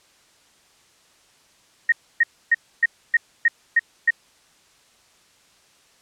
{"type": "tone bursts", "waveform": "sine", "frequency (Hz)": 1865, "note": "A#6", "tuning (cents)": 0, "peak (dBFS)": -12, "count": 8, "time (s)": [1.89, 4.106], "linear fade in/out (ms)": 5, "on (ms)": 32, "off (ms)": 280, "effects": ["white hiss -57 dBFS RMS until 6.01 s", "low-pass 8000 Hz 12 dB/octave"]}